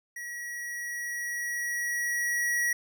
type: tone with level ramp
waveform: square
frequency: 1917 Hz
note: A#6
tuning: 48 cents sharp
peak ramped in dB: -37 to -25 dBFS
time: 0.16-2.73 s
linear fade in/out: 5 ms
effects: none